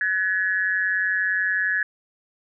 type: tone with amplitude modulation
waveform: sine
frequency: 1697 Hz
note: G#6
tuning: 37 cents sharp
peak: -16 dBFS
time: 0.01-1.83 s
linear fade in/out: 2 ms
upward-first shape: sine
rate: 189 Hz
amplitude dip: 85%
effects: none